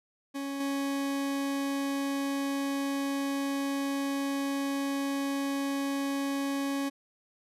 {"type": "tone with level steps", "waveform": "40% pulse", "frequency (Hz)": 277.2, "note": "C#4", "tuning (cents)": 0, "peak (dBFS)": [-32, -28], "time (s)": [0.34, 6.9], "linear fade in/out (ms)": 20, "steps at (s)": 0.6, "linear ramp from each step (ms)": 5, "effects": ["resampled to 32000 Hz"]}